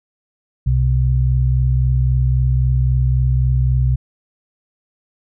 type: tone pair together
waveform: sine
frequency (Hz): 63.75 / 127.5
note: C2 / C3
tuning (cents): -44 / -44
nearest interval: octave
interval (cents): 1200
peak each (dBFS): -15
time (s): 0.66-3.96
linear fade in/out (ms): 10
effects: none